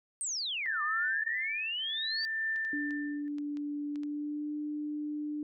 sine exponential two-way sweep, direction down then up, 8870 to 1174 to 4699 Hz, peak -32 dBFS, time 0.21-2.25 s, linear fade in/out 0 ms, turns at 0.82 s
sine tone with tremolo, 1782 Hz, A6, 22 cents sharp, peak -29 dBFS, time 0.66-3.28 s, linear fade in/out 0 ms, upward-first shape triangle, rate 0.68 Hz, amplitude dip 100%
clicks, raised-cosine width 0.2 ms, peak -35 dBFS, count 8, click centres 2.234 / 2.561 / 2.65 / 2.908 / 3.384 / 3.571 / 3.958 / 4.034 s
sine tone with pitch glide, 291.9 to 298.2 Hz, D4 to D4, -10 to +27 cents, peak -33 dBFS, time 2.73-5.43 s, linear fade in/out 2 ms, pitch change +37 cents, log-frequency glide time 3.91-4.52 s
effects none

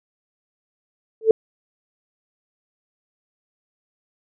sine tone with exponential growth, 443 Hz, A4, 12 cents sharp, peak -4 dBFS, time 1.21-1.31 s, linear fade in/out 2 ms, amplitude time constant 21 ms, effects none

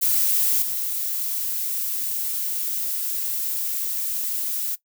violet noise with level steps, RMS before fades -20 / -26 dBFS, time 0.01-4.76 s, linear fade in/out 20 ms, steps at 0.62 s, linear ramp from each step 2 ms, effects noise-tail reverb RT60 0.1 s tail -18 dB re dry

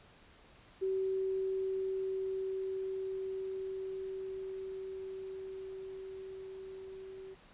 sine tone with level ramp, 381.5 Hz, G4, 47 cents flat, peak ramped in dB -30 to -45 dBFS, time 0.81-7.35 s, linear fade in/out 20 ms, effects pink hiss -60 dBFS RMS until 7.53 s + resampled to 8000 Hz

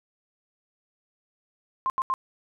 sine tone bursts, 1055 Hz, C6, 14 cents sharp, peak -22 dBFS, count 3, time 1.86-2.139 s, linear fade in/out 0 ms, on 39 ms, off 81 ms, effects none

